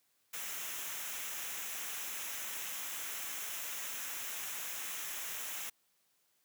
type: noise with comb filter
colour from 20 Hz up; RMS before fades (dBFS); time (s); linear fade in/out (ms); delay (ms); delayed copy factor
white; -41; 0.33-5.7; 10; 0.22; -0.6
effects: white hiss -75 dBFS RMS until 6.44 s + high-pass 100 Hz 12 dB/octave